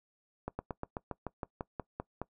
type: slowing click train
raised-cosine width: 1 ms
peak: -22 dBFS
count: 12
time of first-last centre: 0.48-2.216 s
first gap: 110 ms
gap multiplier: 1.07
effects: noise-tail reverb RT60 0.1 s tail -21 dB re dry